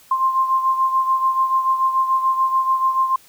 sine beating tone pair, 1052 / 1058.9 Hz, C6 / C6, +9 / +20 cents, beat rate 6.9 Hz, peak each -16 / -23 dBFS, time 0.11-3.16 s, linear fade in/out 5 ms, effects white hiss -50 dBFS RMS until 3.28 s

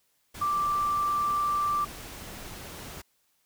sine tone in noise, 1174.7 Hz, D6, in tune, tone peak -24 dBFS, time 0.41-1.85 s, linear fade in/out 10 ms, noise pink, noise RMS -42 dBFS, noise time 0.34-3.02 s, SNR +15 dB, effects white hiss -71 dBFS RMS until 3.45 s

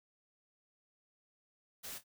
white noise with echo, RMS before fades -45 dBFS, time 1.83-1.99 s, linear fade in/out 20 ms, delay 25 ms, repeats 2, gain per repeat -12 dB, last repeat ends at 2.04 s, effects none

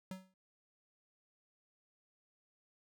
square tone with exponential decay, 187.5 Hz, F#3, 23 cents sharp, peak -40 dBFS, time 0.11-0.34 s, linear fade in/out 2 ms, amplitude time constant 48 ms, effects none

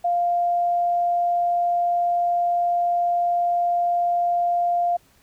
sine tone, 698.5 Hz, F5, in tune, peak -18 dBFS, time 0.04-4.97 s, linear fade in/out 10 ms, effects pink hiss -58 dBFS RMS until 5.22 s

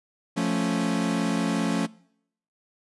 40% pulse chord, F augmented, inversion none, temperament equal, 174.61 / 220 / 277.2 Hz, F3 / A3 / C#4, 0 / 0 / 0 cents, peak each -27 dBFS, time 0.36-1.87 s, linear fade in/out 20 ms, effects noise-tail reverb RT60 0.7 s tail -23 dB re dry + resampled to 24000 Hz

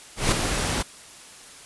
pink noise with ADSR envelope, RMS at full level -19 dBFS, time 0.16-0.83 s, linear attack 160 ms, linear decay 3 ms, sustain -6 dB, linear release 15 ms, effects white hiss -45 dBFS RMS until 1.65 s + resampled to 24000 Hz

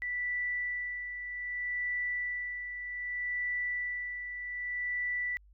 sine tone with tremolo, 1969 Hz, B6, 6 cents flat, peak -30 dBFS, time 0.02-5.37 s, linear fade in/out 0 ms, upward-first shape sine, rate 0.64 Hz, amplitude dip 55%, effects added 50 Hz sine -56 dBFS peak until 5.53 s

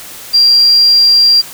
sine tone, 4757 Hz, D8, 21 cents sharp, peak -4 dBFS, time 0.33-1.42 s, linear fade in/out 20 ms, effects white hiss -30 dBFS RMS until 1.53 s

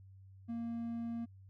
triangle tone, 232.2 Hz, A#3, 7 cents flat, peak -35 dBFS, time 0.48-1.26 s, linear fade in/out 20 ms, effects added 96 Hz sine -54 dBFS peak until 1.49 s

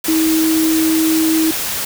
sine tone in noise, 319.6 Hz, D#4, 47 cents sharp, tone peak -12 dBFS, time 0.08-1.51 s, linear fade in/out 5 ms, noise white, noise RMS -21 dBFS, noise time 0.04-1.85 s, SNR +6 dB, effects none

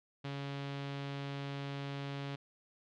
sawtooth tone with low-pass filter, 140 Hz, C#3, 18 cents sharp, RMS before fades -41 dBFS, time 0.24-2.36 s, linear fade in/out 10 ms, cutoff 3600 Hz, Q 1.8, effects none

